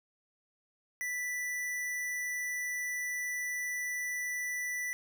square tone, 1975.5 Hz, B6, in tune, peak -34 dBFS, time 1.01-4.93 s, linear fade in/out 0 ms, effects none

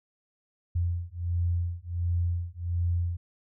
sine beating tone pair, 86 / 87.4 Hz, F2 / F2, -26 / +2 cents, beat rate 1.4 Hz, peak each -29 dBFS, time 0.75-3.17 s, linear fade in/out 10 ms, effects none

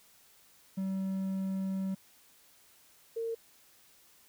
triangle / sine tone pair in turn, 191.5 / 456.8 Hz, G3 / A#4, -40 / -35 cents, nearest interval octave + minor third, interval 1505 cents, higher second, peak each -29 / -32 dBFS, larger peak first, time 0.77-1.95 / 3.16-3.35 s, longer first, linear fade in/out 10 ms, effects white hiss -62 dBFS RMS until 4.28 s

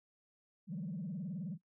sine tone with vibrato, 177.2 Hz, F3, 25 cents sharp, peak -37 dBFS, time 0.67-1.58 s, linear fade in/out 50 ms, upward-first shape sine, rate 19 Hz, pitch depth 270 cents each way, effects noise-tail reverb RT60 0.1 s tail -17 dB re dry + tanh soft clip ceiling -34 dBFS

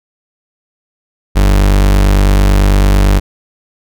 40% pulse tone, 49 Hz, G1, in tune, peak -5 dBFS, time 1.35-3.2 s, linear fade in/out 20 ms, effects none

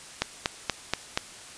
click train, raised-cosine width 0.2 ms, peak -6 dBFS, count 5, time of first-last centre 0.22-1.175 s, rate 4.19 Hz, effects white hiss -45 dBFS RMS until 1.57 s + resampled to 22050 Hz

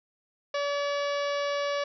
harmonic tone with a mistuned harmonic, 572 Hz, D5, 46 cents flat, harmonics 1 / 2 / 3 / 4 / 5 / 6 / 7 / 8 / 9 / 10, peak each -28 / -34 / -38 / -40 / -42 / -44 / -45 / -46 / -47 / -48 dBFS, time 0.54-1.84 s, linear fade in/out 5 ms, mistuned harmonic 7, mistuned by -36 cents, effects none

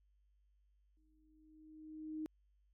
sine tone with exponential growth, 311.1 Hz, D#4, in tune, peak -38 dBFS, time 0.97-2.26 s, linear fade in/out 0 ms, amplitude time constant 280 ms, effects added 50 Hz sine -70 dBFS peak until 2.73 s + AAC 48 kbps

